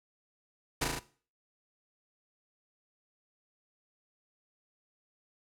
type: noise with echo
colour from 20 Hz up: pink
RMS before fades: -29 dBFS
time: 0.81-0.85 s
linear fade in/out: 10 ms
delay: 36 ms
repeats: 4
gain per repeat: -2 dB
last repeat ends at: 0.994 s
effects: noise-tail reverb RT60 0.4 s tail -17 dB re dry + low-pass 11000 Hz 12 dB/octave